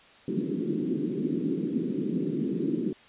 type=band-pass noise; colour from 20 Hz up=white; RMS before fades=-29 dBFS; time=0.28-2.93 s; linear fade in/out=2 ms; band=160 to 370 Hz; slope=48 dB/octave; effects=white hiss -54 dBFS RMS until 3.08 s + resampled to 8000 Hz